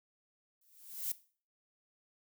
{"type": "noise with exponential growth", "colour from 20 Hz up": "violet", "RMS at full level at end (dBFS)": -33, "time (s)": [0.61, 1.12], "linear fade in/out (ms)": 5, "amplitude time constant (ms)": 110, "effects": ["noise-tail reverb RT60 0.4 s tail -17 dB re dry"]}